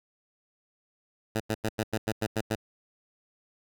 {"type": "tone bursts", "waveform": "10% pulse", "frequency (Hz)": 110, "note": "A2", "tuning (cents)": 0, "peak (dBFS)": -18, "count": 9, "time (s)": [1.35, 2.556], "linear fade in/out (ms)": 10, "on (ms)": 54, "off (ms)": 90, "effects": []}